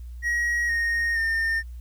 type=tone with pitch steps; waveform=triangle; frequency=1900 / 1856.6 / 1814.2 Hz; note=A#6 / A#6 / A#6; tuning=+33 / -7 / -47 cents; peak=-20 dBFS; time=0.22-1.63 s; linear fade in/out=50 ms; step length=470 ms; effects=added 60 Hz sine -35 dBFS peak until 1.8 s + white hiss -64 dBFS RMS until 1.8 s